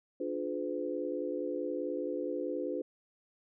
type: chord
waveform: sine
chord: D diminished seventh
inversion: none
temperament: just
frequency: 293.7 / 352.4 / 422.9 / 507.5 Hz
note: D4 / F4 / Ab4 / Cb5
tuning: 0 / +16 / +31 / +47 cents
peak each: -38 / -38 / -40 / -37 dBFS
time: 0.2-2.82 s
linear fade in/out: 5 ms
effects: none